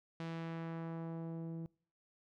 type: tone with low-pass filter sweep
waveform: sawtooth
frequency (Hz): 164.81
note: E3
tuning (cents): 0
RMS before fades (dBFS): -43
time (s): 0.2-1.66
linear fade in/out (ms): 0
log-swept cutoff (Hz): 4200 to 340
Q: 0.8
effects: noise-tail reverb RT60 0.5 s tail -25 dB re dry